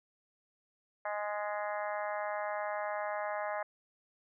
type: harmonic tone with a mistuned harmonic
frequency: 207.7 Hz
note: G#3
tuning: in tune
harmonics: 3 / 4 / 5 / 6 / 7 / 8 / 9 / 10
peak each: -37 / -39 / -43 / -44 / -48 / -45 / -49 / -49 dBFS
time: 1.05-3.63 s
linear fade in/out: 5 ms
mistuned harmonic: 8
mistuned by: +18 cents
effects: none